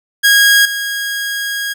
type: tone with level steps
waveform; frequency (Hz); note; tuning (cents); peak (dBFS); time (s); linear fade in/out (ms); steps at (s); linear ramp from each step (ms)
sawtooth; 1640; G#6; -22; -3 / -14; 0.23-1.74; 20; 0.65; 5
effects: none